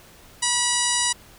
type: harmonic tone with a mistuned harmonic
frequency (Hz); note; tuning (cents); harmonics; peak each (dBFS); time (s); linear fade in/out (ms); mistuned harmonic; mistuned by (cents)
970; B5; -31; 1 / 2 / 3 / 4 / 5 / 6 / 7 / 8 / 9 / 10; -29 / -29 / -29 / -29 / -29 / -29 / -29 / -29 / -29 / -29; 0.42-1.13; 10; 7; +50
effects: pink hiss -49 dBFS RMS until 1.38 s